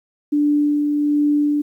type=tone with tremolo; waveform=sine; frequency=293.7 Hz; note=D4; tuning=in tune; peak=-13 dBFS; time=0.32-1.62 s; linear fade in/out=10 ms; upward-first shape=sine; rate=1.3 Hz; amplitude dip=30%; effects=9-bit